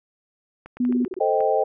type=clicks; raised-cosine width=0.5 ms; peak=-25 dBFS; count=7; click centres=0.66 / 0.77 / 0.851 / 0.925 / 1.049 / 1.14 / 1.406 s
type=tone; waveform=sine; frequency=246.9 Hz; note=B3; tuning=in tune; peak=-18 dBFS; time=0.8-1.05 s; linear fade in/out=5 ms
type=tone bursts; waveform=sine; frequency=370 Hz; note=F#4; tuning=in tune; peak=-26 dBFS; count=6; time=0.89-1.191 s; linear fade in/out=5 ms; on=26 ms; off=29 ms
type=chord; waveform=sine; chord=A half-diminished seventh; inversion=none; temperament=equal; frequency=440 / 523.3 / 622.3 / 784 Hz; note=A4 / C5 / Eb5 / G5; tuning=0 / 0 / 0 / 0 cents; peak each=-23 dBFS; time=1.2-1.64 s; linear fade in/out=10 ms
effects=none